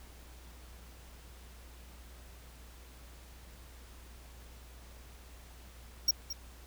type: tone with echo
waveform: square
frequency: 5588 Hz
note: F8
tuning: in tune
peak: -23 dBFS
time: 6.08-6.11 s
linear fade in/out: 5 ms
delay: 220 ms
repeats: 1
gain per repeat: -13 dB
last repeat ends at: 6.33 s
effects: added 60 Hz sine -51 dBFS peak until 6.66 s + pink hiss -57 dBFS RMS until 6.66 s